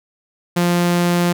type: tone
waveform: sawtooth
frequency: 174.61 Hz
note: F3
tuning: in tune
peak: -10 dBFS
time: 0.56-1.33 s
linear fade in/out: 10 ms
effects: none